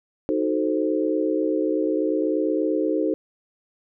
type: chord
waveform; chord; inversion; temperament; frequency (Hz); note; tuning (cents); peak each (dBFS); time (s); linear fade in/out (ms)
sine; D# diminished seventh; none; equal with one note detuned; 311.1 / 371.7 / 440 / 523.3; D#4 / F#4 / A4 / C5; 0 / +8 / 0 / 0; -23 / -27 / -26 / -27; 0.29-3.14; 0
effects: none